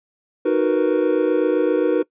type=chord; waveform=triangle; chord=B major seventh; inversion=first; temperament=equal; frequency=311.1 / 370 / 466.2 / 493.9 Hz; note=D#4 / F#4 / A#4 / B4; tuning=0 / 0 / 0 / 0 cents; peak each=-19 dBFS; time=0.45-2.03 s; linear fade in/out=10 ms; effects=noise-tail reverb RT60 0.1 s tail -22 dB re dry + resampled to 8000 Hz